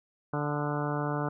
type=harmonic tone with a mistuned harmonic; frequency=146.83 Hz; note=D3; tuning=in tune; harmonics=1 / 2 / 3 / 4 / 5 / 6 / 7 / 8 / 9 / 10; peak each=-32 / -35 / -37 / -38 / -39 / -40 / -40 / -41 / -42 / -42 dBFS; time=0.33-1.29 s; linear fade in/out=5 ms; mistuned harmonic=8; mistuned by=+40 cents; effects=none